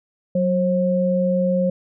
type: tone pair together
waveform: sine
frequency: 185 / 536.4 Hz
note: F#3 / C5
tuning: 0 / +43 cents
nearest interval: octave + tritone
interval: 1843 cents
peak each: -19 dBFS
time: 0.35-1.7 s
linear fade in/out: 5 ms
effects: none